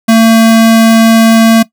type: tone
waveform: square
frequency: 225.6 Hz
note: A3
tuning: 44 cents sharp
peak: -3 dBFS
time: 0.08-1.63 s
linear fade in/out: 10 ms
effects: noise-tail reverb RT60 0.1 s tail -18 dB re dry